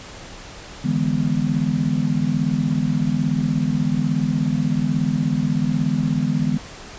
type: chord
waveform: sine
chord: E dominant seventh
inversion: third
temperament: just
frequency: 148.33 / 164.81 / 206 / 247.2 Hz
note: D3 / E3 / G#3 / B3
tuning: +18 / 0 / -14 / +2 cents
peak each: -23 dBFS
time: 0.84-6.58 s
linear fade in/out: 10 ms
effects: pink hiss -38 dBFS RMS until 6.98 s + resampled to 16000 Hz